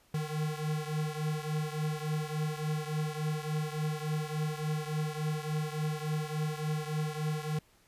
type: beating tone pair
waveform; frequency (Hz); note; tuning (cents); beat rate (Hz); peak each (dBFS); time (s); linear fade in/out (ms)
square; 152 / 155.5; D#3 / D#3; -40 / -1; 3.5; -34 / -37; 0.14-7.59; 5
effects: pink hiss -65 dBFS RMS until 7.87 s + resampled to 32000 Hz